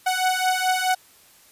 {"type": "beating tone pair", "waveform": "sawtooth", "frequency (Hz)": [740, 744.7], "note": ["F#5", "F#5"], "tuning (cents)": [0, 11], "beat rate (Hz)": 4.7, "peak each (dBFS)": -19, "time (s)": [0.06, 0.95], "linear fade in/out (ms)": 10, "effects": ["white hiss -53 dBFS RMS until 1.51 s", "resampled to 32000 Hz"]}